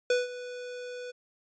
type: tone with ADSR envelope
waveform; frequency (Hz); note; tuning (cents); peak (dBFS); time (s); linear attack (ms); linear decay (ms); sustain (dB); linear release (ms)
square; 493.9; B4; 0; -22; 0.1-1.12; 3; 170; -16; 19
effects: resampled to 16000 Hz